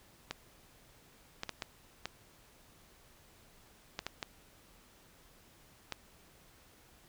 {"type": "clicks", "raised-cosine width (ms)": 0.2, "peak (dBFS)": -19, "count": 9, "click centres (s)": [0.31, 1.434, 1.493, 1.622, 2.056, 3.991, 4.066, 4.228, 5.923], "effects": ["pink hiss -62 dBFS RMS until 7.08 s"]}